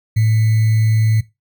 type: tone with sample-and-hold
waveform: sine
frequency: 110 Hz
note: A2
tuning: in tune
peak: -11 dBFS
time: 0.16-1.21 s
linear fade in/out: 10 ms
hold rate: 2100 Hz
effects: noise-tail reverb RT60 0.2 s tail -17 dB re dry